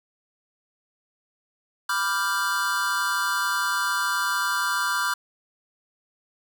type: chord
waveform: square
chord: G dominant seventh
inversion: first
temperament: equal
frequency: 987.8 / 1174.7 / 1396.9 / 1568 Hz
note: B5 / D6 / F6 / G6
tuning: 0 / 0 / 0 / 0 cents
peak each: -31 / -29 / -28 / -29 dBFS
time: 1.89-5.14 s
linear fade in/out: 5 ms
effects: none